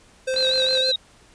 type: tone with tremolo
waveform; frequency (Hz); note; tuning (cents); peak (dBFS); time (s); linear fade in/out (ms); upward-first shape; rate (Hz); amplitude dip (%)
square; 520; C5; -11; -22; 0.27-0.92; 10; square; 6.5; 30
type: click train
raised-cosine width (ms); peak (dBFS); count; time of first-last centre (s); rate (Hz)
0.3; -21; 21; 0.34-0.774; 46.1
type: tone with vibrato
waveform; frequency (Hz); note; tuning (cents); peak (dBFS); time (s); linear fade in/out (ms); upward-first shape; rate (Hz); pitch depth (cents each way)
sine; 3951; B7; 0; -19; 0.36-0.96; 5; sine; 6.3; 85
effects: pink hiss -53 dBFS RMS until 1.34 s + resampled to 22050 Hz